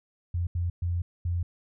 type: tone bursts at uneven times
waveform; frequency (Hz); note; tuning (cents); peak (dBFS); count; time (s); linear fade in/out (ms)
sine; 87; F2; -6; -25; 4; 0.34-0.47 / 0.55-0.7 / 0.82-1.02 / 1.25-1.43; 5
effects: none